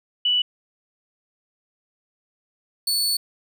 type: tone pair in turn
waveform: sine / sawtooth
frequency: 2960 / 4445 Hz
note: F#7 / C#8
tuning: 0 / +4 cents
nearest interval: perfect fifth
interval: 704 cents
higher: second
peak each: -17 dBFS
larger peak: neither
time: 0.25-0.42 / 2.87-3.17 s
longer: second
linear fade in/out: 5 ms
effects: none